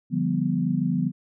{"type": "chord", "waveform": "sine", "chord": "G dominant seventh", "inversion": "second", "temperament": "equal with one note detuned", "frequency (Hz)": [146.83, 174.61, 199.42, 246.9], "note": ["D3", "F3", "G3", "B3"], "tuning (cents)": [0, 0, 30, 0], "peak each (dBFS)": [-28, -25, -29, -26], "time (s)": [0.1, 1.12], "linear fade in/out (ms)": 50, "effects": []}